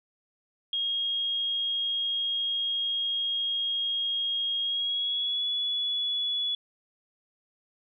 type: tone with pitch glide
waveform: sine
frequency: 3263 to 3404 Hz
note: G#7 to G#7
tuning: -31 to +42 cents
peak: -26 dBFS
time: 0.73-6.55 s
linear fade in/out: 2 ms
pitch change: +73 cents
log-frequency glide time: 4.62-5.47 s
effects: none